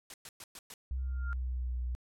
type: noise bursts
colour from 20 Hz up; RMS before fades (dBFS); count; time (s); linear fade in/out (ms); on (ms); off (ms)
white; -46; 5; 0.1-0.74; 2; 40; 110
type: tone with pitch glide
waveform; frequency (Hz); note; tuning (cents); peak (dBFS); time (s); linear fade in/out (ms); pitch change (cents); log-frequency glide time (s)
sine; 64.7 to 61.42; C2 to B1; -19 to -9; -32; 0.91-1.95; 0; -90; 1.09-1.77
type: tone with exponential growth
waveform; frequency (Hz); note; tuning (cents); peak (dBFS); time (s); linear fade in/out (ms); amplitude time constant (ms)
sine; 1396.9; F6; 0; -37; 0.98-1.33; 0; 74
effects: low-pass 11000 Hz 12 dB/octave